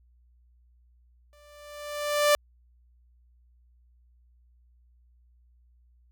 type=tone with exponential growth; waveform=sawtooth; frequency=589 Hz; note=D5; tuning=5 cents sharp; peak=-13 dBFS; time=1.33-2.35 s; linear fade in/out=0 ms; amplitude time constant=220 ms; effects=added 60 Hz sine -58 dBFS peak until 6.11 s